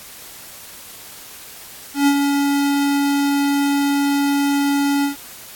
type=tone with ADSR envelope; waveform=square; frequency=282.6 Hz; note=C#4; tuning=34 cents sharp; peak=-11 dBFS; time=1.94-5.16 s; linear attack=130 ms; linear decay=63 ms; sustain=-5 dB; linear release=120 ms; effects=white hiss -38 dBFS RMS until 5.55 s + AAC 64 kbps